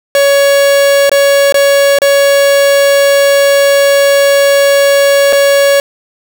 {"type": "tone with dropouts", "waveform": "45% pulse", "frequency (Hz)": 560, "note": "C#5", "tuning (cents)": 18, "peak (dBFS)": -5, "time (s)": [0.15, 5.8], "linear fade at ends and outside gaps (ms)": 1, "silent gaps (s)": [[1.095, 1.116], [1.524, 1.543], [1.987, 2.018], [5.326, 5.33]], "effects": []}